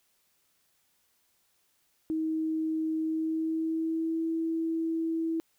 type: tone with pitch glide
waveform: sine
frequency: 317.3 to 326.4 Hz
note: D#4 to E4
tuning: +34 to -17 cents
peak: -27 dBFS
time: 2.1-5.4 s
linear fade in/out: 0 ms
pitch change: +49 cents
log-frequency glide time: 2.99-4.25 s
effects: white hiss -71 dBFS RMS until 5.58 s